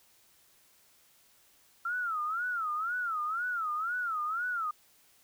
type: tone with vibrato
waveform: sine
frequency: 1341 Hz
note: E6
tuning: 29 cents sharp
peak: -30 dBFS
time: 1.85-4.71 s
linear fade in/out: 5 ms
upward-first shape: sine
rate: 2 Hz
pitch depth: 180 cents each way
effects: white hiss -64 dBFS RMS until 5.23 s